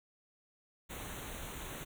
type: band-stop noise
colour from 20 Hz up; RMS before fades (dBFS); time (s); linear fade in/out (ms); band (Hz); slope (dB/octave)
pink; -44; 0.89-1.85; 20; 4100 to 6000; 96
effects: none